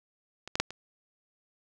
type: clicks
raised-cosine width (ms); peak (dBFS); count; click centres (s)
0.2; -23 / -12 / -7 / -23; 4; 0.476 / 0.555 / 0.6 / 0.706
effects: none